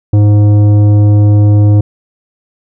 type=tone with tanh clipping; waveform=sine; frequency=103.83 Hz; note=G#2; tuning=in tune; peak=-5 dBFS; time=0.13-1.81 s; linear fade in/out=5 ms; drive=11 dB; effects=none